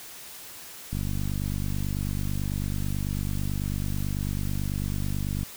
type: click train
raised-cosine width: 5 ms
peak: -18 dBFS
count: 222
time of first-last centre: 0.93-5.431 s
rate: 49.1 Hz
effects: white hiss -43 dBFS RMS until 5.56 s